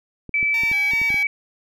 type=clicks; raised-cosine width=3 ms; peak=-22 dBFS; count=8; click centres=0.293 / 0.429 / 0.635 / 0.715 / 0.935 / 1.016 / 1.104 / 1.143 s
type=tone with pitch glide; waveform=sine; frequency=2310 to 2281 Hz; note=D7 to C#7; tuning=-29 to +49 cents; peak=-17 dBFS; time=0.34-1.27 s; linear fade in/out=2 ms; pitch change=-22 cents; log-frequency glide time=0.66-0.87 s
type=tone with vibrato; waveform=10% pulse; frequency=863 Hz; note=A5; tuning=34 cents flat; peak=-24 dBFS; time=0.54-1.23 s; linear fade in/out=2 ms; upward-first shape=square; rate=2.7 Hz; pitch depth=100 cents each way
effects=none